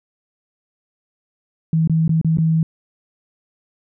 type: tone with dropouts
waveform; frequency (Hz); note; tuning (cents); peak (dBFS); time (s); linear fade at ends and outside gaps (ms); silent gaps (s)
sine; 161.2; E3; -38; -13; 1.73-2.63; 2; 1.875-1.896 / 2.079-2.093 / 2.214-2.246 / 2.372-2.384
effects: none